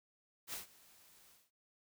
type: noise with ADSR envelope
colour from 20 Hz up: white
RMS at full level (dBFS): -42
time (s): 0.47-1.51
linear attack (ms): 60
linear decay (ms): 130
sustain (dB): -22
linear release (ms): 210
effects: noise-tail reverb RT60 0.2 s tail -22 dB re dry